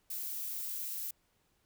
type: noise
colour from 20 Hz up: violet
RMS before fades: -39 dBFS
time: 0.1-1.11 s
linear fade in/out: 5 ms
effects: pink hiss -74 dBFS RMS until 1.65 s